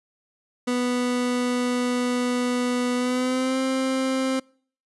30% pulse tone with pitch glide, 246.9 to 263.1 Hz, B3 to C4, 0 to +10 cents, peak -19 dBFS, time 0.67-4.4 s, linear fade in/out 10 ms, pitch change +110 cents, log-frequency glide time 2.96-3.59 s, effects noise-tail reverb RT60 0.5 s tail -26 dB re dry + resampled to 24000 Hz

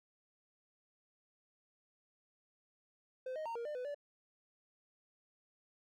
triangle tone with pitch steps, 514 / 623 / 921 / 469.3 / 598 / 500 / 579 Hz, C5 / D#5 / A#5 / A#4 / D5 / B4 / D5, -31 / +2 / -21 / +12 / +31 / +21 / -25 cents, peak -37 dBFS, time 3.26-3.946 s, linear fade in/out 5 ms, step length 98 ms, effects none

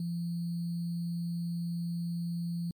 sine tone with sample-and-hold, 170.8 Hz, F3, 38 cents flat, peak -31 dBFS, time 0-2.71 s, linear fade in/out 2 ms, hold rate 4410 Hz, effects MP3 96 kbps

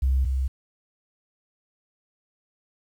sine tone pair in turn, 66 / 66 Hz, C2 / C2, +16 / +16 cents, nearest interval unison, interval 0 cents, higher neither, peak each -17 / -21 dBFS, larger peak first, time 0.02-0.25 / 0.25-0.48 s, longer neither, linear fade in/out 10 ms, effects tanh soft clip ceiling -15 dBFS + 9-bit

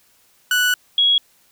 30% pulse / sine tone pair in turn, 1480 / 3322 Hz, F#6 / G#7, 0 / 0 cents, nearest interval octave + major second, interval 1400 cents, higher second, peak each -12 dBFS, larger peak neither, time 0.51-0.74 / 0.98-1.18 s, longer first, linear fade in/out 2 ms, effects white hiss -57 dBFS RMS until 1.51 s

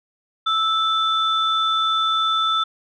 sine tone pair together, 1318.5 / 3520 Hz, E6 / A7, 0 / 0 cents, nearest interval octave + perfect fourth, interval 1700 cents, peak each -18 / -21 dBFS, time 0.46-2.64 s, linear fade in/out 10 ms, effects tanh soft clip ceiling -9 dBFS

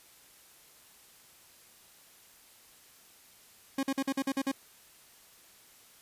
40% pulse tone bursts, 271.4 Hz, C#4, 36 cents flat, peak -27 dBFS, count 8, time 3.78-4.517 s, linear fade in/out 5 ms, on 51 ms, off 47 ms, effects white hiss -58 dBFS RMS until 6.01 s + resampled to 32000 Hz

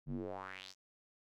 square tone with band-pass filter sweep, 47.33 Hz, F#1, 40 cents sharp, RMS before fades -44 dBFS, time 0.06-0.75 s, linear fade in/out 50 ms, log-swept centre 150 to 6300 Hz, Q 3.3, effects none

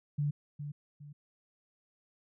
sine tone with echo, 146 Hz, D3, 10 cents flat, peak -28 dBFS, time 0.18-0.31 s, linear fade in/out 10 ms, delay 410 ms, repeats 2, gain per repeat -9 dB, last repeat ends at 1.13 s, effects none

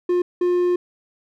triangle tone bursts at uneven times, 355.6 Hz, F4, 31 cents sharp, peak -14 dBFS, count 2, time 0.09-0.22 / 0.41-0.76 s, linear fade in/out 5 ms, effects none

